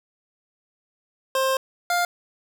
25% pulse tone pair in turn, 529 / 702.3 Hz, C5 / F5, +19 / +10 cents, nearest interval perfect fourth, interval 491 cents, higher second, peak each -16 dBFS, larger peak neither, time 1.35-1.57 / 1.9-2.05 s, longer first, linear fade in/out 2 ms, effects none

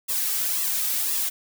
blue noise with flanger, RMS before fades -25 dBFS, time 0.08-1.3 s, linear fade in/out 20 ms, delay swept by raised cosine 1.3 to 2.9 ms, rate 1.9 Hz, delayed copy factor -0.9, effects none

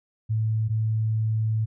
sine tone pair in turn, 110 / 110 Hz, A2 / A2, 0 / 0 cents, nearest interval unison, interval 0 cents, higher neither, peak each -21 dBFS, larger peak neither, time 0.29-0.69 / 0.69-1.66 s, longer second, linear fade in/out 20 ms, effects none

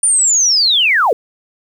sine linear sweep, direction down, 9397 to 399.8 Hz, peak -9 dBFS, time 0.03-1.13 s, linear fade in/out 2 ms, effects 7-bit

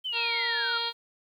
sine exponential sweep, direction down, 3136 to 1342 Hz, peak -29 dBFS, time 0.04-0.79 s, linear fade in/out 20 ms
harmonic tone, 466.2 Hz, A#4, in tune, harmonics 1 / 2 / 3 / 4 / 5 / 6 / 7 / 8 / 9 / 10, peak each -41 / -35 / -39 / -43 / -43 / -43 / -33 / -38 / -33 / -43 dBFS, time 0.12-0.93 s, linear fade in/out 50 ms
effects 10-bit

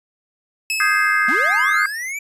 sawtooth tone with exponential decay, 2594 Hz, E7, 28 cents flat, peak -16 dBFS, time 0.7-2.04 s, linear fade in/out 1 ms, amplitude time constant 290 ms
sine chord, Ab major seventh, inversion second, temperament equal, 1244.5 / 1568 / 1661.2 / 2093 Hz, Eb6 / G6 / Ab6 / C7, 0 / 0 / 0 / 0 cents, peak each -20 dBFS, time 0.8-1.86 s, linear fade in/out 2 ms
square linear sweep, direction up, 207.7 to 2349 Hz, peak -25 dBFS, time 1.28-2.19 s, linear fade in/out 5 ms
effects resampled to 32000 Hz

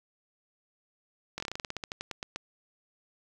slowing click train, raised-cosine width 0.2 ms, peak -18 dBFS, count 17, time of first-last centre 1.38-2.36 s, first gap 21 ms, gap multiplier 1.13, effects 8-bit

